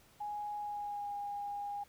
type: tone with pitch glide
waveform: sine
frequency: 830.6 to 814.4 Hz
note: G#5 to G#5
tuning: 0 to -34 cents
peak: -37 dBFS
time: 0.2-1.84 s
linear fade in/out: 10 ms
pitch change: -34 cents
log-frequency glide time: 0.58-1.16 s
effects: pink hiss -64 dBFS RMS until 1.88 s